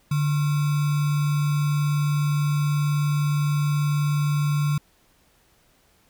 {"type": "tone with sample-and-hold", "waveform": "sine", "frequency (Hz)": 146.83, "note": "D3", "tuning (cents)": 0, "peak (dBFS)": -19, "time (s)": [0.11, 4.78], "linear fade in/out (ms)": 5, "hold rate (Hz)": 1225, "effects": ["pink hiss -61 dBFS RMS until 6.09 s"]}